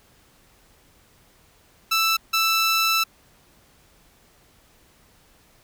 15% pulse tone bursts at uneven times, 1324 Hz, E6, 7 cents sharp, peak -12 dBFS, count 2, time 1.91-2.17 / 2.33-3.04 s, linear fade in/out 10 ms, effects pink hiss -57 dBFS RMS until 5.63 s

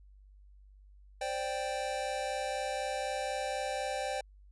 square chord, C suspended second, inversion none, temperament equal, 523.3 / 587.3 / 784 Hz, C5 / D5 / G5, 0 / 0 / 0 cents, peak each -39 / -39 / -37 dBFS, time 1.21-4.21 s, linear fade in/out 5 ms, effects added 49 Hz sine -54 dBFS peak until 4.51 s + resampled to 24000 Hz

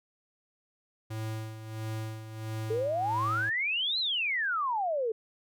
square tone with tremolo, 110 Hz, A2, in tune, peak -33 dBFS, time 1.1-3.5 s, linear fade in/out 10 ms, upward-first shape sine, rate 1.5 Hz, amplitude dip 65%
sine exponential two-way sweep, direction up then down, 425.9 to 4186 to 425.9 Hz, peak -27 dBFS, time 2.7-5.12 s, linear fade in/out 5 ms, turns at 3.99 s
effects none

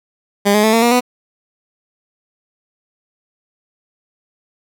15% pulse tone with pitch steps, 202.3 / 210.6 / 219.3 / 228.4 / 237.8 / 247.6 Hz, G#3 / G#3 / A3 / A#3 / A#3 / B3, -45 / +24 / -6 / -35 / +35 / +5 cents, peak -4 dBFS, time 0.45-1.008 s, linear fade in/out 20 ms, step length 93 ms, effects none

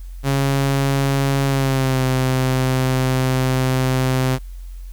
sawtooth tone with pitch glide, 137.4 to 129.84 Hz, C#3 to C3, -15 to -13 cents, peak -12 dBFS, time 0.23-4.39 s, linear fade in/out 50 ms, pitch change -98 cents, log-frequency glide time 1.46-2.03 s, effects added 44 Hz sine -30 dBFS peak until 4.92 s + white hiss -54 dBFS RMS until 4.92 s

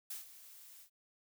blue noise with ADSR envelope, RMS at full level -42 dBFS, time 0.1-0.9 s, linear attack 7 ms, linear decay 140 ms, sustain -14 dB, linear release 94 ms, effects none

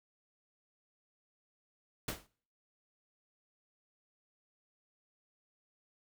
pink noise with exponential decay, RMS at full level -33 dBFS, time 2.08-2.27 s, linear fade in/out 5 ms, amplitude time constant 41 ms, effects noise-tail reverb RT60 0.5 s tail -23 dB re dry

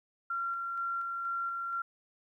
sine tone with tremolo, 1373 Hz, F6, 30 cents flat, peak -31 dBFS, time 0.3-1.82 s, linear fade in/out 5 ms, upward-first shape square, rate 2.1 Hz, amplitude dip 25%, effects 12-bit

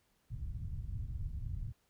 white low-pass noise, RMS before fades -40 dBFS, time 0.3-1.73 s, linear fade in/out 20 ms, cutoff 110 Hz, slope 24 dB/octave, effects pink hiss -75 dBFS RMS until 1.89 s

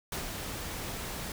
pink noise with ADSR envelope, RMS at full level -34 dBFS, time 0.12-1.32 s, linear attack 3 ms, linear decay 120 ms, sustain -4 dB, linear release 3 ms, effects none

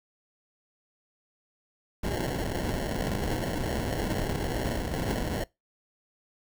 pink noise with sample-and-hold, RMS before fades -30 dBFS, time 2.03-5.44 s, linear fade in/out 5 ms, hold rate 1225 Hz, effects noise-tail reverb RT60 0.2 s tail -23 dB re dry

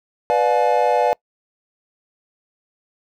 triangle chord, B diminished seventh, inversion none, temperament just, 493.9 / 592.7 / 711.2 / 853.4 Hz, B4 / D5 / F5 / Ab5, 0 / +16 / +31 / +47 cents, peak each -18 dBFS, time 0.3-1.13 s, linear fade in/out 0 ms, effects noise-tail reverb RT60 0.1 s tail -26 dB re dry

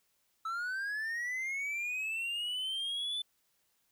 triangle linear sweep, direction up, 1300 to 3520 Hz, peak -32 dBFS, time 0.45-3.22 s, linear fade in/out 5 ms, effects white hiss -75 dBFS RMS until 3.91 s

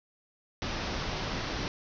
pink low-pass noise, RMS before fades -34 dBFS, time 0.62-1.68 s, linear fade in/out 0 ms, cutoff 5900 Hz, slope 96 dB/octave, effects none

